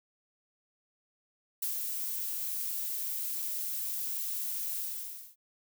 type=noise with ADSR envelope; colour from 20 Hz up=violet; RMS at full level=-32 dBFS; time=1.62-5.36 s; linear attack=6 ms; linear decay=110 ms; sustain=-3 dB; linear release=580 ms; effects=none